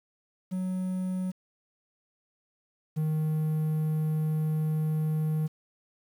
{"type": "tone pair in turn", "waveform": "triangle", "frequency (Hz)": [185, 155.57], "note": ["F#3", "D#3"], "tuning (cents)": [0, 0], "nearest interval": "minor third", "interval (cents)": 300, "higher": "first", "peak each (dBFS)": [-26, -23], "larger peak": "second", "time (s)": [[0.51, 1.32], [2.96, 5.48]], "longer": "second", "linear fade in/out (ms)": 20, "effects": ["9-bit"]}